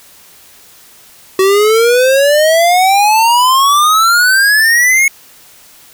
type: exponential sweep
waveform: square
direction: up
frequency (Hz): 375.6 to 2200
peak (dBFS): -7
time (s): 1.39-5.08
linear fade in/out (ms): 2
effects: white hiss -41 dBFS RMS until 5.93 s